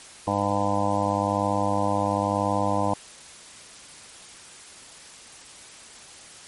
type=harmonic tone; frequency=101 Hz; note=G#2; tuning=48 cents flat; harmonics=1 / 2 / 3 / 5 / 6 / 7 / 8 / 9 / 10; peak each=-30 / -30 / -30 / -30 / -30 / -30 / -30 / -30 / -30 dBFS; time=0.27-2.94 s; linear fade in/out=5 ms; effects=white hiss -45 dBFS RMS until 6.47 s + MP3 48 kbps